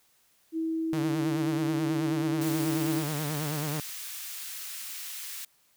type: tone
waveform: sine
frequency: 323.6 Hz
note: E4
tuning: 32 cents flat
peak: -27 dBFS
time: 0.52-3.05 s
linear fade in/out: 50 ms
type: tone with vibrato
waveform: sawtooth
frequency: 150 Hz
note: D3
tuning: 37 cents sharp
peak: -26 dBFS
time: 0.93-3.8 s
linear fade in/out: 0 ms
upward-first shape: sine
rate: 9.3 Hz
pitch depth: 86 cents each way
type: high-pass noise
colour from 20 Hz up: white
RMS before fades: -39 dBFS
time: 2.41-5.45 s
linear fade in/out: 5 ms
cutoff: 1700 Hz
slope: 12 dB/octave
effects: white hiss -66 dBFS RMS until 5.76 s